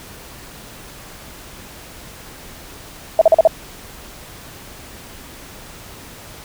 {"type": "tone bursts", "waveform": "sine", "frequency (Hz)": 649, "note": "E5", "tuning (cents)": -27, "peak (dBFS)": -5, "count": 5, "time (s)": [3.19, 3.474], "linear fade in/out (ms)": 2, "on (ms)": 24, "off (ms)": 41, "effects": ["pink hiss -38 dBFS RMS until 6.44 s"]}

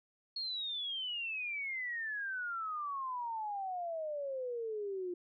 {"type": "exponential sweep", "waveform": "sine", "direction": "down", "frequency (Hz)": [4343, 349.2], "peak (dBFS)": -36, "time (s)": [0.36, 5.14], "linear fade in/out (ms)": 5, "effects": []}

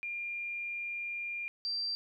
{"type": "tone pair in turn", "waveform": "sine", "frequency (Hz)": [2400, 4701], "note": ["D7", "D8"], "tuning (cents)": [37, 1], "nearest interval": "octave", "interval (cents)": 1164, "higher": "second", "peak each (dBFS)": [-35, -32], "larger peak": "second", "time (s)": [[0.03, 1.48], [1.65, 1.95]], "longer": "first", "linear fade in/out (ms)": 0, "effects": ["12-bit"]}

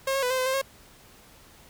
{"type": "tone with pitch steps", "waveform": "sawtooth", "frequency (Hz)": [538, 545, 497.4, 519, 512, 526, 542], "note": ["C5", "C#5", "B4", "C5", "C5", "C5", "C#5"], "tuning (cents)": [48, -29, 12, -14, -38, 9, -39], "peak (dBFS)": -20, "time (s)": [0.07, 0.616], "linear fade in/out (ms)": 5, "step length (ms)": 78, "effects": ["pink hiss -53 dBFS RMS until 1.69 s"]}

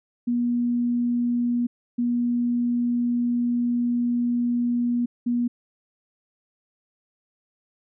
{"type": "tone bursts at uneven times", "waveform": "sine", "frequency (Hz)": 240.7, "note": "B3", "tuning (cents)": -44, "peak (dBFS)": -20, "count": 3, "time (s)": [[0.27, 1.67], [1.98, 5.06], [5.26, 5.48]], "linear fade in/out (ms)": 10, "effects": []}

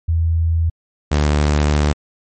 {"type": "tone pair in turn", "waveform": ["sine", "sawtooth"], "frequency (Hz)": [82.41, 74.08], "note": ["E2", "D2"], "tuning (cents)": [0, 16], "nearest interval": "major second", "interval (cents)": 184, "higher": "first", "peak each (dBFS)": [-13, -9], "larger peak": "second", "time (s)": [[0.08, 0.7], [1.11, 1.93]], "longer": "second", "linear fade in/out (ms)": 10, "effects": ["MP3 32 kbps"]}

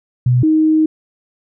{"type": "tone pair in turn", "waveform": "sine", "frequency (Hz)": [124.3, 313.2], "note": ["B2", "D#4"], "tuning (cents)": [12, 11], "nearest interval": "octave + major third", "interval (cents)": 1599, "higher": "second", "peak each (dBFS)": -9, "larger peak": "neither", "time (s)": [[0.26, 0.43], [0.43, 0.86]], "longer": "second", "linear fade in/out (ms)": 5, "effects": []}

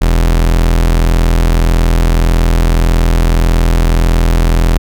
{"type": "tone", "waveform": "40% pulse", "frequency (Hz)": 41.71, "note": "E1", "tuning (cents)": 21, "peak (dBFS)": -6, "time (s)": [0.01, 4.78], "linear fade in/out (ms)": 10, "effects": []}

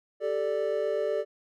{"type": "chord", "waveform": "triangle", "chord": "G suspended second", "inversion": "none", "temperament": "equal", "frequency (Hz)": [392, 440, 587.3], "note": ["G4", "A4", "D5"], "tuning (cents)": [0, 0, 0], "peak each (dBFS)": [-31, -28, -27], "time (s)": [0.2, 1.25], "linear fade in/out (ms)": 50, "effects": []}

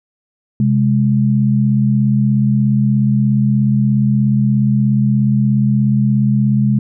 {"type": "tone pair together", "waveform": "sine", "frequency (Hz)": [130.84, 207.7], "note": ["C3", "G#3"], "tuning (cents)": [0, 0], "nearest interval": "minor sixth", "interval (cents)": 800, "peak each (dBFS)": -13, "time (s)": [0.6, 6.79], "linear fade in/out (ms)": 2, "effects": []}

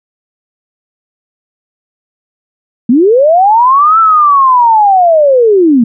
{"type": "linear two-way sweep", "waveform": "sine", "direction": "up then down", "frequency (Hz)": [220, 1341, 220], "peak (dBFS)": -3, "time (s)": [2.89, 5.84], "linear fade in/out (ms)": 5, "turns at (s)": 3.99, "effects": []}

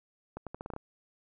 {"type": "accelerating click train", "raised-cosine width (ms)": 1, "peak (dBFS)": -25, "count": 8, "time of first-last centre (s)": [0.37, 0.764], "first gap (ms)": 97, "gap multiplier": 0.81, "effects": []}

